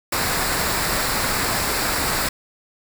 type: noise with comb filter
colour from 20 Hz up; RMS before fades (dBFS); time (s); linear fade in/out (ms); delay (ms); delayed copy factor
pink; -22; 0.12-2.29; 5; 0.32; -0.5
effects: none